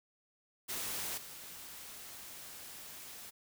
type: noise with level steps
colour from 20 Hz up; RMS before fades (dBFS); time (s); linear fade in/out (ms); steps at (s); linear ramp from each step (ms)
white; -39 / -49; 0.68-3.31; 20; 1.17; 10
effects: none